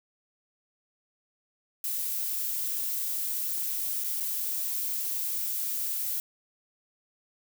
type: noise with dropouts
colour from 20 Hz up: violet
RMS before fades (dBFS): -31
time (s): 1.84-6.2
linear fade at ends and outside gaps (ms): 1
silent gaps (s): 4.039-4.043 / 4.201-4.205
effects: none